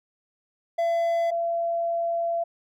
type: tone pair in turn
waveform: triangle / sine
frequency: 675 / 677.5 Hz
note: E5 / E5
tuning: +41 / +47 cents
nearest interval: unison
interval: 6 cents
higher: second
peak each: -19 / -23 dBFS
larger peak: first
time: 0.78-1.31 / 1.31-2.44 s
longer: second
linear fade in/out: 10 ms
effects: none